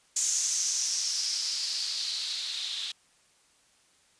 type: noise with low-pass filter sweep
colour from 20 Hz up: violet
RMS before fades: -31 dBFS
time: 0.16-2.92 s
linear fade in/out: 5 ms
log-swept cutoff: 6800 to 3600 Hz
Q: 5.1
effects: white hiss -64 dBFS RMS until 4.19 s + resampled to 22050 Hz